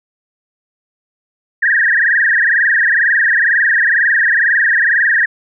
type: tone with frequency modulation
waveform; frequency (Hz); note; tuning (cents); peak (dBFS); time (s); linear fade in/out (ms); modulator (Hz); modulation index
sine; 1751; A6; -9; -9; 1.62-5.26; 10; 22.1; 7.4
effects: none